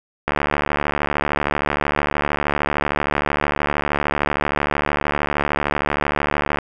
click train, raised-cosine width 0.5 ms, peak -4 dBFS, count 462, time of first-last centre 0.28-6.586 s, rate 73.1 Hz, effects none

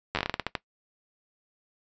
slowing click train, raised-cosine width 0.3 ms, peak -11 dBFS, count 12, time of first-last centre 0.15-0.552 s, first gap 10 ms, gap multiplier 1.24, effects noise-tail reverb RT60 0.1 s tail -18 dB re dry + resampled to 16000 Hz

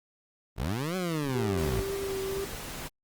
20% pulse linear two-way sweep, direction up then down, 43.42 to 190 to 43.42 Hz, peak -23 dBFS, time 0.56-1.84 s, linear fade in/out 50 ms, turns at 0.96 s
triangle tone with vibrato, 390.1 Hz, G4, 8 cents flat, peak -29 dBFS, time 1.34-2.45 s, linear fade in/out 10 ms, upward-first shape triangle, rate 2 Hz, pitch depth 24 cents each way
pink noise, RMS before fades -39 dBFS, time 1.57-2.89 s, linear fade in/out 20 ms
effects Opus 24 kbps

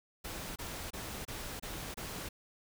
pink noise bursts, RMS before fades -42 dBFS, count 6, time 0.24-2.29 s, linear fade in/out 10 ms, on 320 ms, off 26 ms, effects none

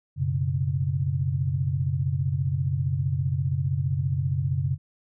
sine chord, F# suspended fourth, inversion none, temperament equal, 92.5 / 123.47 / 138.59 Hz, F#2 / B2 / C#3, 0 / 0 / 0 cents, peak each -28 / -29 / -25 dBFS, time 0.16-4.78 s, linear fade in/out 50 ms, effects none

